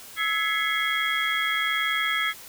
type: tone cluster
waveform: sine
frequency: 1304 / 1681 / 2024 / 2165 / 3289 Hz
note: E6 / G#6 / B6 / C#7 / G#7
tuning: -19 / +20 / +42 / -41 / -18 cents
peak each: -29 dBFS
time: 0.16-2.34 s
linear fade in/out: 50 ms
effects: white hiss -44 dBFS RMS until 2.48 s